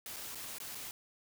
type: noise with dropouts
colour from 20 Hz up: white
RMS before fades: -44 dBFS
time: 0.06-0.91 s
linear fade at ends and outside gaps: 1 ms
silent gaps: 0.161-0.165 / 0.348-0.354 / 0.584-0.601 / 0.748-0.752 s
effects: none